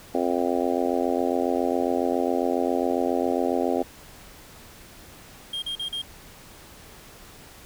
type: harmonic tone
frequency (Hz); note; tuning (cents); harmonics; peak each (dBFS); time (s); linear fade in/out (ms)
87.31; F2; 0; 3 / 4 / 5 / 6 / 7 / 8 / 9; -27 / -28 / -29 / -30 / -30 / -31 / -32; 0.14-3.83; 10
type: tone bursts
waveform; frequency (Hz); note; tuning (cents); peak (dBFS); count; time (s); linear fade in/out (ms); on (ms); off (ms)
triangle; 3219; G7; +45; -26; 4; 5.53-6.018; 5; 92; 40
effects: pink hiss -47 dBFS RMS until 7.65 s